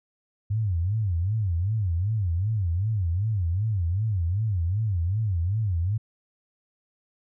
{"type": "tone with vibrato", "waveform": "sine", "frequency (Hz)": 96.4, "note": "G2", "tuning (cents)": -28, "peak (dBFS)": -22, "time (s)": [0.5, 5.98], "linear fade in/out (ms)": 10, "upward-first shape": "sine", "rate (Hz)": 2.6, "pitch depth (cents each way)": 260, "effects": []}